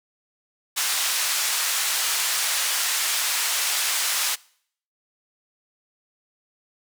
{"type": "band-pass noise", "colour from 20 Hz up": "white", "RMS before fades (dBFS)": -24, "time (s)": [0.76, 4.36], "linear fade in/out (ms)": 20, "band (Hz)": [1000, 9800], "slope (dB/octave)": 12, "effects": ["noise-tail reverb RT60 0.6 s tail -23 dB re dry"]}